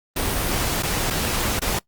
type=noise with dropouts; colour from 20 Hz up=pink; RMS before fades=-23 dBFS; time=0.16-1.79 s; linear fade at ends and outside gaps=5 ms; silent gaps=0.825-0.832 / 1.102-1.106 / 1.594-1.617 s; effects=noise-tail reverb RT60 0.1 s tail -23 dB re dry + Opus 32 kbps